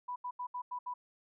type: tone bursts at uneven times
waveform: sine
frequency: 987.8 Hz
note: B5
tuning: in tune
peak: -36 dBFS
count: 6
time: 0.08-0.16 / 0.24-0.31 / 0.39-0.47 / 0.54-0.62 / 0.71-0.79 / 0.86-0.94 s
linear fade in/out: 10 ms
effects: none